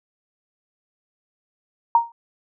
sine tone with exponential decay, 932.3 Hz, A#5, in tune, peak -8 dBFS, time 1.95-2.12 s, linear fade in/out 2 ms, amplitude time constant 36 ms, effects none

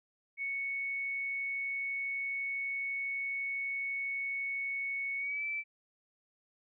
sine tone with pitch glide, 2217 to 2321 Hz, C#7 to D7, 0 to -21 cents, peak -33 dBFS, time 0.37-5.64 s, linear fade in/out 50 ms, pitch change +79 cents, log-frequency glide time 5.18-5.44 s, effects none

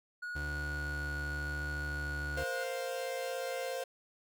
triangle tone, 1453 Hz, F#6, 32 cents flat, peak -36 dBFS, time 0.22-2.64 s, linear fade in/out 10 ms
35% pulse tone with vibrato, 73.42 Hz, D2, in tune, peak -36 dBFS, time 0.35-2.44 s, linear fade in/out 10 ms, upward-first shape sine, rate 0.99 Hz, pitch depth 10 cents each way
45% pulse chord, Bb suspended second, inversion none, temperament equal, 466.2 / 523.3 / 698.5 Hz, Bb4 / C5 / F5, 0 / 0 / 0 cents, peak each -43 / -37 / -42 dBFS, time 2.37-3.84 s, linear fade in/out 5 ms
effects none

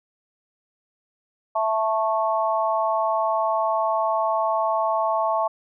harmonic tone, 220 Hz, A3, in tune, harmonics 3 / 4 / 5, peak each -23 / -24 / -25 dBFS, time 1.55-5.48 s, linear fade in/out 10 ms, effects none

